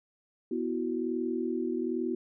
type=chord; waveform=sine; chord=B suspended fourth; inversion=none; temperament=just; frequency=246.9 / 329.3 / 370.4 Hz; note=B3 / E4 / F#4; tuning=0 / -2 / +2 cents; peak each=-33 dBFS; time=0.51-2.15 s; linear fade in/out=5 ms; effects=none